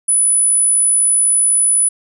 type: tone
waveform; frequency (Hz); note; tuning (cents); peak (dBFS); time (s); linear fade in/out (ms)
sine; 9956; D#9; 0; -10; 0.08-1.89; 10
effects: none